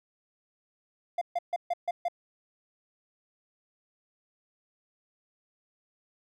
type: tone bursts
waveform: triangle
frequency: 697 Hz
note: F5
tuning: 4 cents flat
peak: -24 dBFS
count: 6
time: 1.18-2.084 s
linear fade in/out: 5 ms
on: 34 ms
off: 140 ms
effects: none